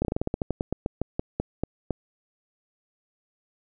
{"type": "slowing click train", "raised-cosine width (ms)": 2, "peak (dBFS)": -12, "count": 18, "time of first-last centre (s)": [0.02, 1.907], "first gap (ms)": 29, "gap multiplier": 1.15, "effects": []}